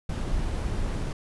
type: noise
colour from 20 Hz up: brown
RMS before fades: -28 dBFS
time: 0.09-1.13 s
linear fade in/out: 5 ms
effects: resampled to 24000 Hz